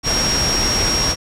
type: tone in noise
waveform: sine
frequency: 5590 Hz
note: F8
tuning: 1 cent sharp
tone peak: -17 dBFS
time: 0.03-1.16 s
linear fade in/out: 50 ms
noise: pink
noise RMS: -20 dBFS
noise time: 0.03-1.16 s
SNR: 0 dB
effects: low-pass 9000 Hz 12 dB/octave